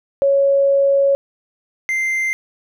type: tone pair in turn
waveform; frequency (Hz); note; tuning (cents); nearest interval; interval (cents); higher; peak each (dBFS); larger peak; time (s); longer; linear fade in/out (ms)
sine / triangle; 554.4 / 2086; C#5 / C7; 0 / -6; octave + major seventh; 2294; second; -11 / -15; first; 0.22-1.15 / 1.89-2.33; first; 0
effects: none